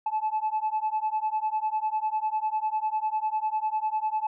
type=beating tone pair; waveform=sine; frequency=860 / 870 Hz; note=A5 / A5; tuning=-40 / -20 cents; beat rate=10 Hz; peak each=-27 / -27 dBFS; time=0.06-4.27 s; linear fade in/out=5 ms; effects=tanh soft clip ceiling -20 dBFS